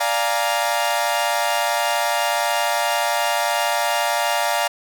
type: chord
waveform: sawtooth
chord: Bb dominant seventh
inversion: first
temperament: equal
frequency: 587.3 / 698.5 / 830.6 / 932.3 Hz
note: D5 / F5 / Ab5 / Bb5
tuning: 0 / 0 / 0 / 0 cents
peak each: -21 / -19 / -22 / -20 dBFS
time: 0-4.68 s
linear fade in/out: 10 ms
effects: none